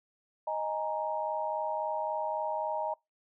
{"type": "chord", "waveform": "sine", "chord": "D# suspended fourth", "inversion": "none", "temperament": "just", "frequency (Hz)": [622.3, 829.7, 933.4], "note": ["D#5", "G#5", "A#5"], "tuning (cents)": [0, -2, 2], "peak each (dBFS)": [-34, -36, -34], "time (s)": [0.47, 2.94], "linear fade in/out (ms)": 5, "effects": ["noise-tail reverb RT60 0.2 s tail -25 dB re dry"]}